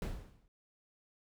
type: noise with exponential decay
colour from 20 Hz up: brown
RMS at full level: -33 dBFS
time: 0.02-0.48 s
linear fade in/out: 1 ms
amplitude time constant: 100 ms
effects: none

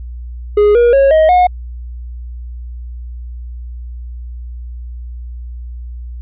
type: tone with pitch steps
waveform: triangle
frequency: 415.3 / 477.1 / 548 / 629.5 / 723.1 Hz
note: G#4 / A#4 / C#5 / D#5 / F#5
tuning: 0 / +40 / -20 / +20 / -40 cents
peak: -4 dBFS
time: 0.57-1.47 s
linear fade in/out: 5 ms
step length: 180 ms
effects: added 60 Hz sine -24 dBFS peak until 6.21 s + resampled to 8000 Hz

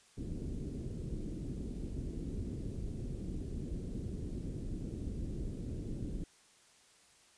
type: low-pass noise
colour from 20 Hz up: pink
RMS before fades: -40 dBFS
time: 0.17-6.24 s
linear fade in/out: 5 ms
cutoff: 360 Hz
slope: 24 dB/octave
effects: white hiss -64 dBFS RMS until 7.37 s + resampled to 22050 Hz

